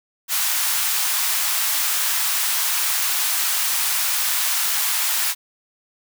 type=high-pass noise; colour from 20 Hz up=white; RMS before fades=-21 dBFS; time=0.28-5.35 s; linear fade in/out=50 ms; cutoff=820 Hz; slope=24 dB/octave; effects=none